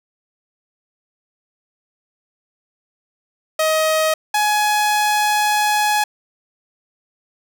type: tone pair in turn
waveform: sawtooth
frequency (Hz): 630 / 840.9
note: D#5 / G#5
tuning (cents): +21 / +21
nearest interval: perfect fourth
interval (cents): 500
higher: second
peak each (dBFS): -11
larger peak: neither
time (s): 3.59-4.14 / 4.34-6.04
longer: second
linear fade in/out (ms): 5
effects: none